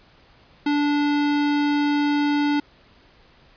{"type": "tone", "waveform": "square", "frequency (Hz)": 291.4, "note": "D4", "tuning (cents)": -13, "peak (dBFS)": -19, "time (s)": [0.66, 2.6], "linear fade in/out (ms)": 5, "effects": ["pink hiss -54 dBFS RMS until 3.56 s", "resampled to 11025 Hz"]}